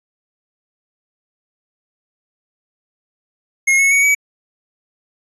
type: tone with pitch steps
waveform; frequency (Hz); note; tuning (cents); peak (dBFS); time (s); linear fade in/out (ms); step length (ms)
square; 2156 / 2195 / 2235 / 2275; C#7 / C#7 / C#7 / C#7; -49 / -18 / +14 / +44; -11; 3.67-4.15; 10; 120
effects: resampled to 24000 Hz